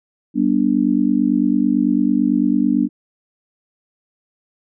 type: chord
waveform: sine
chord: G major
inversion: none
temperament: just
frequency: 196 / 245 / 294 Hz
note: G3 / B3 / D4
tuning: 0 / -14 / +2 cents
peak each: -20 / -17 / -17 dBFS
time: 0.34-2.89 s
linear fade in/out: 50 ms
effects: none